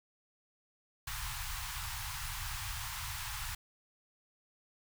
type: band-stop noise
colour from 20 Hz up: pink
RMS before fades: -40 dBFS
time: 1.07-3.55 s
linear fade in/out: 5 ms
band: 130 to 840 Hz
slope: 48 dB/octave
effects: none